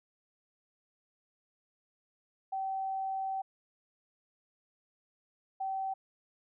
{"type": "tone bursts at uneven times", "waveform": "sine", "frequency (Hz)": 770, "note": "G5", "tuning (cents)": -31, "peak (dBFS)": -32, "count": 2, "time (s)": [[2.52, 3.42], [5.6, 5.94]], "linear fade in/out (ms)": 10, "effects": []}